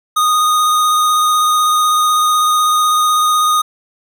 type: tone with vibrato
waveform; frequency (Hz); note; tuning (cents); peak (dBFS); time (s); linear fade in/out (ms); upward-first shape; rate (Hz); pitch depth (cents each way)
square; 1237; D#6; -10; -11; 0.16-3.62; 10; square; 16; 9
effects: none